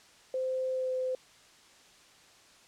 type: tone with pitch glide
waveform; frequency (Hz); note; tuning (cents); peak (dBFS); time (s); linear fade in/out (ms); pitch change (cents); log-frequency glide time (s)
sine; 518 to 513.5; C5 to C5; -17 to -33; -29; 0.34-1.15; 2; -16; 0.74-0.91
effects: white hiss -58 dBFS RMS until 2.67 s + low-pass 7000 Hz 12 dB/octave